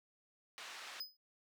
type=band-pass noise; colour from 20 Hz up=pink; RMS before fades=-50 dBFS; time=0.58-1 s; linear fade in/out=0 ms; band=1100 to 5400 Hz; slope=12 dB/octave
type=tone with exponential decay; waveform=square; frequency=5020 Hz; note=D#8; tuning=15 cents sharp; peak=-38 dBFS; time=1-1.17 s; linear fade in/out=5 ms; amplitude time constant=36 ms
effects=none